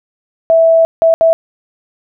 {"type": "tone bursts at uneven times", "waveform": "sine", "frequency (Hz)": 656, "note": "E5", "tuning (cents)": -9, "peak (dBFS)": -5, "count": 3, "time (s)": [[0.5, 0.85], [1.02, 1.14], [1.21, 1.33]], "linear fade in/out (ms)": 0, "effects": []}